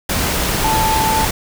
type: tone in noise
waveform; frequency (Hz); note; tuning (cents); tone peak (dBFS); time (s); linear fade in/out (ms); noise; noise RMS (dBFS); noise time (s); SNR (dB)
sine; 880; A5; 0; -15; 0.64-1.25; 5; pink; -18; 0.09-1.31; 0
effects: none